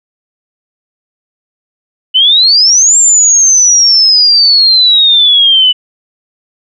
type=exponential two-way sweep; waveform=sine; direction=up then down; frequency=2960 to 7450 to 2960 Hz; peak=-3 dBFS; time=2.14-5.73 s; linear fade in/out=20 ms; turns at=2.97 s; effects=none